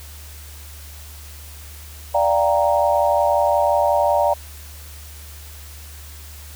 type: chord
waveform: sine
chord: G minor seventh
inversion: second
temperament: equal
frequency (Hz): 587.3 / 698.5 / 784 / 932.3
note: D5 / F5 / G5 / Bb5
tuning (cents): 0 / 0 / 0 / 0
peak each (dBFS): -18 / -21 / -22 / -20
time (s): 2.14-4.34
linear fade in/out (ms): 10
effects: added 74 Hz sine -37 dBFS peak until 6.55 s + white hiss -42 dBFS RMS until 6.55 s